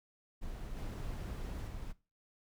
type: noise with level steps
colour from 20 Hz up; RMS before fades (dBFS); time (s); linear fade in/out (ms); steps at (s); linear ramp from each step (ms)
brown; -43 / -40 / -43; 0.41-1.93; 20; 0.76 / 1.67; 10
effects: noise-tail reverb RT60 0.3 s tail -19 dB re dry